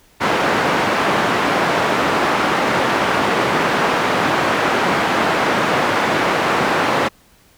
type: band-pass noise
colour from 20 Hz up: white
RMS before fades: -17 dBFS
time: 0.2-7.09 s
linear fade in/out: 20 ms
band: 160 to 1400 Hz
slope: 12 dB/octave
effects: pink hiss -52 dBFS RMS until 7.57 s